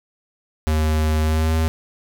square tone with pitch glide, 77.78 to 80.06 Hz, D#2 to D#2, 0 to +50 cents, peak -17 dBFS, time 0.67-1.68 s, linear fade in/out 0 ms, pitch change +50 cents, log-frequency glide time 1.22-1.55 s, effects none

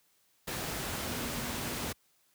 sine tone in noise, 239.4 Hz, A#3, 46 cents sharp, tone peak -43 dBFS, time 1.05-1.91 s, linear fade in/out 10 ms, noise pink, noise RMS -36 dBFS, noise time 0.47-1.93 s, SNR -10 dB, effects white hiss -70 dBFS RMS until 2.34 s + high-pass 60 Hz 12 dB/octave

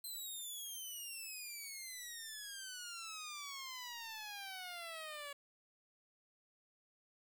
10% pulse exponential sweep, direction down, 4129 to 563 Hz, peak -37 dBFS, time 0.04-5.33 s, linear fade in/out 5 ms, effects 11-bit

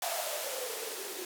violet noise with band-pass filter sweep, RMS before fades -37 dBFS, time 0.02-1.25 s, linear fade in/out 2 ms, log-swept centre 710 to 350 Hz, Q 9.7, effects none

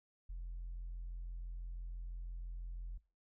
sine tone, 43 Hz, F1, 26 cents flat, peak -40 dBFS, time 0.29-2.98 s, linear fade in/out 10 ms, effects noise-tail reverb RT60 0.3 s tail -22 dB re dry + tanh soft clip ceiling -39 dBFS

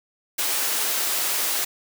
white high-pass noise, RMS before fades -24 dBFS, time 0.38-1.65 s, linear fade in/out 10 ms, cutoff 340 Hz, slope 12 dB/octave, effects none

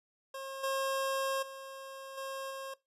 25% pulse tone with level steps, 538 Hz, C5, 48 cents sharp, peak -36 / -27 / -40 / -34 / -36 dBFS, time 0.34-2.74 s, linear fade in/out 5 ms, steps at 0.63 / 1.42 / 2.17 / 2.5 s, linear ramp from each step 10 ms, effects noise-tail reverb RT60 0.2 s tail -20 dB re dry + resampled to 32000 Hz

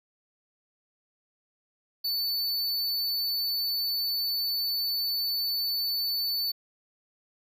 square tone, 4495 Hz, C#8, 23 cents sharp, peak -27 dBFS, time 2.04-6.52 s, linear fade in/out 10 ms, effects none

